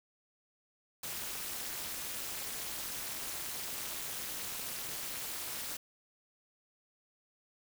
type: noise with amplitude modulation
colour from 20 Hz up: white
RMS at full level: -36 dBFS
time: 1.03-5.77 s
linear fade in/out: 5 ms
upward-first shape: sine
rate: 284 Hz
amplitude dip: 100%
effects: none